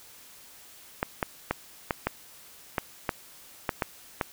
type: clicks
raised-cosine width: 0.5 ms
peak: -10 dBFS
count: 10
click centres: 1.029 / 1.228 / 1.51 / 1.908 / 2.07 / 2.782 / 3.092 / 3.692 / 3.822 / 4.212 s
effects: white hiss -51 dBFS RMS until 4.32 s